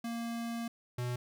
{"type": "tone pair in turn", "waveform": "square", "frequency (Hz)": [232.6, 122.99], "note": ["A#3", "B2"], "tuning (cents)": [-4, -7], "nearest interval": "major seventh", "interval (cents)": 1103, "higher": "first", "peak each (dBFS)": [-36, -34], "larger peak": "second", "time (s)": [[0.04, 0.68], [0.98, 1.16]], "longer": "first", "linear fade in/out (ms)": 5, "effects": []}